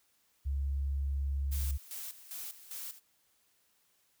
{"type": "tone", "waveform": "sine", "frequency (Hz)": 69.3, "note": "C#2", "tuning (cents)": 0, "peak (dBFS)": -30, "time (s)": [0.45, 1.78], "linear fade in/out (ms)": 20}
{"type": "noise with tremolo", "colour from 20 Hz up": "blue", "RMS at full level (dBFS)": -42, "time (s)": [1.51, 3], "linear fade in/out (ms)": 20, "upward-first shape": "square", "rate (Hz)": 2.5, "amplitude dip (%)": 75}
{"effects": ["white hiss -72 dBFS RMS until 4.2 s"]}